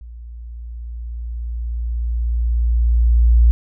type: tone with level ramp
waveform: sine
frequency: 58.27 Hz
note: A#1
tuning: in tune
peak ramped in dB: -33 to -7 dBFS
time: 0.01-3.51 s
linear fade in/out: 0 ms
effects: none